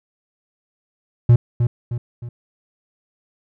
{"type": "tone with echo", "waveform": "triangle", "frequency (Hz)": 119.5, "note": "A#2", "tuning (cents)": 43, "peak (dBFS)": -5, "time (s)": [1.29, 1.36], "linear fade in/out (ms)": 5, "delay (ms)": 310, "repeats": 3, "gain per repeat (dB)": -7, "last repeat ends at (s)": 2.29, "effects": []}